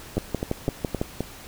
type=two click trains; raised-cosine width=2 ms; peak=-10 / -12 dBFS; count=6 / 5; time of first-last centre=0.18-1.015 / 0.17-1.206 s; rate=5.99 / 3.86 Hz; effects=pink hiss -43 dBFS RMS until 1.47 s